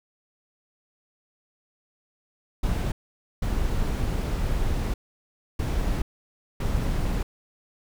brown noise bursts at uneven times, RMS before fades -25 dBFS, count 4, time 2.63-2.92 / 3.42-4.94 / 5.59-6.02 / 6.6-7.23 s, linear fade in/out 5 ms, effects none

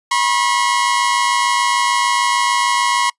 sawtooth tone pair together, 971.3 / 1078 Hz, B5 / C#6, -29 / -49 cents, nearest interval major second, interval 180 cents, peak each -13 dBFS, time 0.11-3.1 s, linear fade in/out 5 ms, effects noise-tail reverb RT60 0.1 s tail -25 dB re dry + resampled to 24000 Hz

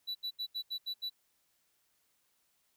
triangle tone bursts, 3951 Hz, B7, in tune, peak -33 dBFS, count 7, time 0.07-1.099 s, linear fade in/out 20 ms, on 81 ms, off 77 ms, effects white hiss -75 dBFS RMS until 2.76 s

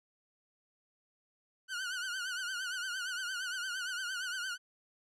sawtooth tone with vibrato, 1480 Hz, F#6, in tune, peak -32 dBFS, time 1.68-4.58 s, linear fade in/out 50 ms, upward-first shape triangle, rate 8.7 Hz, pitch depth 110 cents each way, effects low-pass 9000 Hz 12 dB/octave

